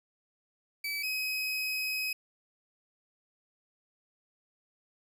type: tone pair in turn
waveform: 30% pulse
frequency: 2300 / 2533 Hz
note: D7 / D#7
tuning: -37 / +30 cents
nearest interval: major second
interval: 167 cents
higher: second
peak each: -30 / -28 dBFS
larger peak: second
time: 0.84-1.03 / 1.03-2.13 s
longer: second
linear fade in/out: 5 ms
effects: none